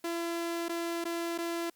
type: tone with dropouts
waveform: sawtooth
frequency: 338.2 Hz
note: E4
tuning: 44 cents sharp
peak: -28 dBFS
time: 0.04-1.7 s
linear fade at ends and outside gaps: 5 ms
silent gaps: 0.684-0.693 / 1.042-1.052 / 1.379-1.385 s
effects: white hiss -69 dBFS RMS until 1.75 s + Opus 48 kbps